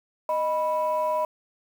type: tone pair together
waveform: sine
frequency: 619.9 / 984 Hz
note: D#5 / B5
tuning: -7 / -7 cents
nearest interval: minor sixth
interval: 800 cents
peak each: -24 dBFS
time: 0.29-1.25 s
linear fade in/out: 2 ms
effects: tanh soft clip ceiling -17 dBFS + 8-bit